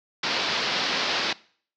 white low-pass noise, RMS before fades -26 dBFS, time 0.23-1.33 s, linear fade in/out 5 ms, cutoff 5100 Hz, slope 48 dB/octave, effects noise-tail reverb RT60 0.5 s tail -21 dB re dry + high-pass 200 Hz 12 dB/octave

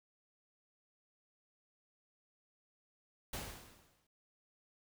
pink noise with exponential decay, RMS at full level -40 dBFS, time 3.33-4.07 s, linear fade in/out 5 ms, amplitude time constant 160 ms, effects none

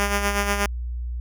5% pulse tone with tremolo, 202.4 Hz, G#3, 44 cents flat, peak -8 dBFS, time 0-0.66 s, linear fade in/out 0 ms, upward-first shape sine, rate 8.3 Hz, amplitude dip 55%, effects added 60 Hz sine -26 dBFS peak until 1.2 s

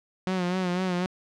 sawtooth tone with vibrato, 182 Hz, F#3, 28 cents flat, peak -21 dBFS, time 0.27-1.06 s, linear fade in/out 0 ms, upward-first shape sine, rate 4 Hz, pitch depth 56 cents each way, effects low-pass 5000 Hz 12 dB/octave

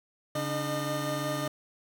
25% pulse tone cluster, 141.4 / 305.7 / 606 Hz, C#3 / D#4 / D#5, +35 / -30 / -46 cents, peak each -30 / -33 / -29 dBFS, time 0.35-1.48 s, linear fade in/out 5 ms, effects none

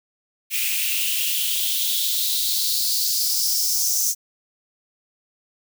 blue noise with high-pass filter sweep, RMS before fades -22 dBFS, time 0.5-4.15 s, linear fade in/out 50 ms, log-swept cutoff 2400 to 6100 Hz, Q 4.9, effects none

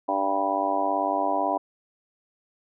harmonic tone with a mistuned harmonic, 98 Hz, G2, in tune, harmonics 3 / 4 / 5 / 6 / 7 / 8 / 9 / 10, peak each -31 / -36 / -40 / -30 / -28 / -28 / -38 / -28 dBFS, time 0.08-1.58 s, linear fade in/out 10 ms, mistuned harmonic 9, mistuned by +28 cents, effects none

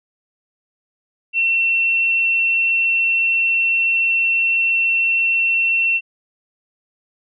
sine tone with frequency modulation, 2707 Hz, E7, 45 cents sharp, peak -14 dBFS, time 1.33-6.01 s, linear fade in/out 50 ms, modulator 21.6 Hz, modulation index 0.32, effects none

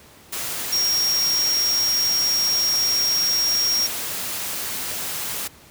sine tone in noise, 5588 Hz, F8, in tune, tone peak -18 dBFS, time 0.72-3.87 s, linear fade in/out 10 ms, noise white, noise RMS -28 dBFS, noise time 0.32-5.48 s, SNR +7 dB, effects pink hiss -48 dBFS RMS until 5.7 s + high-pass 60 Hz 12 dB/octave

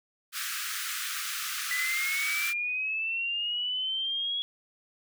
pink high-pass noise, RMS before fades -34 dBFS, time 0.32-2.54 s, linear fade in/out 50 ms, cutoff 1200 Hz, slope 96 dB/octave
sine linear sweep, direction up, 1975.5 to 3349 Hz, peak -28 dBFS, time 1.71-4.42 s, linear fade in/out 0 ms
effects none

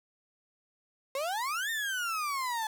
35% pulse exponential two-way sweep, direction up then down, 523 to 1846 to 857 Hz, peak -29 dBFS, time 1.15-2.67 s, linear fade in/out 2 ms, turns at 1.7 s, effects none

